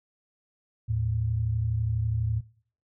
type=tone pair together; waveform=sine; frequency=79.2 / 111.35 Hz; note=D#2 / A2; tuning=+31 / +21 cents; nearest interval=tritone; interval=590 cents; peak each=-31 / -25 dBFS; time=0.88-2.41 s; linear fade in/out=20 ms; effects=noise-tail reverb RT60 0.5 s tail -20 dB re dry